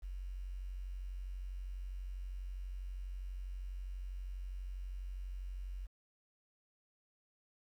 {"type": "tone", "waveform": "sine", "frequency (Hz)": 46.15, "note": "F#1", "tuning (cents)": -4, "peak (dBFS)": -40, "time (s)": [0.02, 5.87], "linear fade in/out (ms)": 20, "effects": ["11-bit"]}